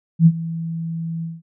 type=tone with ADSR envelope; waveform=sine; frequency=164.81 Hz; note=E3; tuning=in tune; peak=-5 dBFS; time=0.19-1.42 s; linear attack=71 ms; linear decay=54 ms; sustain=-18 dB; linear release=190 ms; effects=none